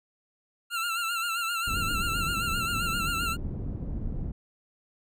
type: tone with vibrato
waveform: 25% pulse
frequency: 1370 Hz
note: F6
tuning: 34 cents flat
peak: -24 dBFS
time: 0.7-3.37 s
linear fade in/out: 50 ms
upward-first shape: sine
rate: 7.6 Hz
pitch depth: 62 cents each way
type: low-pass noise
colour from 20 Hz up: pink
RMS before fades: -33 dBFS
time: 1.67-4.32 s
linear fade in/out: 5 ms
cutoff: 230 Hz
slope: 12 dB/octave
effects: none